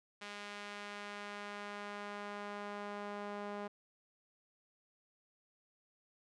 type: tone with band-pass filter sweep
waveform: sawtooth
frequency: 204.9 Hz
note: G#3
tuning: 23 cents flat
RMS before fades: -45 dBFS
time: 0.21-3.68 s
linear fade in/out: 10 ms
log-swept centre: 2500 to 770 Hz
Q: 0.79
effects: resampled to 24000 Hz